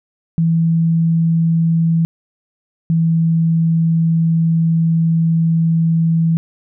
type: tone pair in turn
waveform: sine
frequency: 164.81 / 164.18 Hz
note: E3 / E3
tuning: 0 / -7 cents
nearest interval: unison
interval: 7 cents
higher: first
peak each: -11 dBFS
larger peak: neither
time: 0.38-2.05 / 2.9-6.37 s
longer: second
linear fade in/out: 0 ms
effects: none